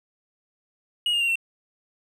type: tone with pitch steps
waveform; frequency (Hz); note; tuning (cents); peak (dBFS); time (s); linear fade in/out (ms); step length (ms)
triangle; 2888 / 2827 / 2767 / 2709; F#7 / F7 / F7 / E7; -43 / +20 / -17 / +47; -19; 1.06-1.356; 2; 74
effects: none